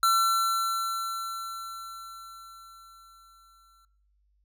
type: tone with exponential decay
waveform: square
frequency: 1350 Hz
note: E6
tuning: 41 cents sharp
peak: -20 dBFS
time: 0.03-3.85 s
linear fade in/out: 2 ms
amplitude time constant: 830 ms
effects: noise-tail reverb RT60 0.6 s tail -19 dB re dry + added 50 Hz sine -65 dBFS peak until 4.44 s